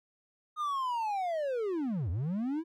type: linear two-way sweep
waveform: triangle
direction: down then up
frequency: 1244.5 to 77.78 to 338.5 Hz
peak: -28 dBFS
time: 0.56-2.64 s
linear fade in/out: 50 ms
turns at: 2.1 s
effects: none